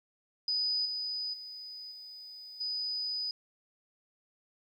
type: tone with level steps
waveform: sine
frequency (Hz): 4978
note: D#8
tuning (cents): 0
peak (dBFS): -28 / -33 / -42 / -45 / -32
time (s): 0.48-3.31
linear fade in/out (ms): 2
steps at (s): 0.85 / 1.33 / 1.91 / 2.6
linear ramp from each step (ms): 10
effects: 11-bit